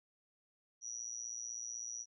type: tone with amplitude modulation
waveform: sine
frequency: 5820 Hz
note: F#8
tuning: 29 cents flat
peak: -37 dBFS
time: 0.81-2.06 s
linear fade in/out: 50 ms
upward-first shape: sine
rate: 116 Hz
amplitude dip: 100%
effects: none